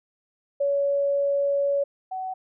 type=tone pair in turn; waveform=sine; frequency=563 / 751.5 Hz; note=C#5 / F#5; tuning=+27 / +27 cents; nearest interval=perfect fourth; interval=500 cents; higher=second; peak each=-20 / -28 dBFS; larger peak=first; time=0.6-1.84 / 2.11-2.34 s; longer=first; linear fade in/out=10 ms; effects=none